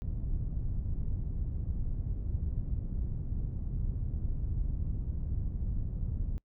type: low-pass noise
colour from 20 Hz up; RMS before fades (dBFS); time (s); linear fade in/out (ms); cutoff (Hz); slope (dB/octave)
pink; -33; 0.02-6.38; 0; 110; 12
effects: noise-tail reverb RT60 0.1 s tail -26 dB re dry